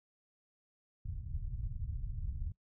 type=low-pass noise; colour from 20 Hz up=pink; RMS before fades=-39 dBFS; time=1.05-2.52 s; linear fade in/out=5 ms; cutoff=110 Hz; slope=24 dB/octave; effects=noise-tail reverb RT60 0.1 s tail -21 dB re dry